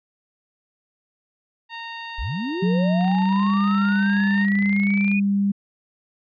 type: tone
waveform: 15% pulse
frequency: 923 Hz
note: A#5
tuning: 17 cents flat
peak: -25 dBFS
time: 1.69-4.47 s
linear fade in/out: 50 ms
type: linear sweep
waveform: sine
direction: up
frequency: 30.45 to 2489 Hz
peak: -24 dBFS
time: 2.18-5.2 s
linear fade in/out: 10 ms
type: tone with pitch glide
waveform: sine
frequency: 180 to 199.72 Hz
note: F#3 to G3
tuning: -47 to +33 cents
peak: -17 dBFS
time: 2.62-5.52 s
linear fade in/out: 10 ms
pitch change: +180 cents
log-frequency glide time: 2.99-3.46 s
type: click train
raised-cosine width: 0.3 ms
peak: -24 dBFS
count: 61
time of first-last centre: 3.01-5.115 s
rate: 28.5 Hz
effects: resampled to 11025 Hz